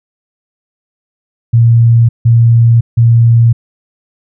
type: tone bursts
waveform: sine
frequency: 116.5 Hz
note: A#2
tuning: 1 cent flat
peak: -3 dBFS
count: 3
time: 1.53-3.53 s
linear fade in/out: 10 ms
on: 560 ms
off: 160 ms
effects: none